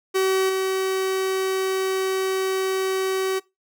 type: tone with level steps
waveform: 45% pulse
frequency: 380.4 Hz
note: F#4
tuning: 48 cents sharp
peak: -18 / -21 dBFS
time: 0.14-3.4 s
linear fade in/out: 20 ms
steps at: 0.49 s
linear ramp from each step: 5 ms
effects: noise-tail reverb RT60 0.2 s tail -20 dB re dry